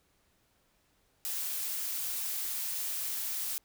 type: noise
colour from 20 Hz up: blue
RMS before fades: -35 dBFS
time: 1.25-3.58 s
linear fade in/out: 0 ms
effects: pink hiss -71 dBFS RMS until 3.64 s